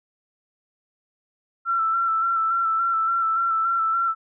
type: tone with vibrato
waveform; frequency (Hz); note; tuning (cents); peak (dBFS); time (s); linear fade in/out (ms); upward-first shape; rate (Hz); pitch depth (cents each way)
sine; 1342; E6; +31; -19; 1.65-4.15; 50; square; 3.5; 25
effects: none